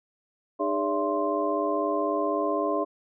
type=tone cluster; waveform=sine; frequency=304.1 / 408 / 573 / 669 / 1048 Hz; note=D#4 / G#4 / D5 / E5 / C6; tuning=-40 / -31 / -43 / +25 / +2 cents; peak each=-30 dBFS; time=0.59-2.85 s; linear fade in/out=20 ms; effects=none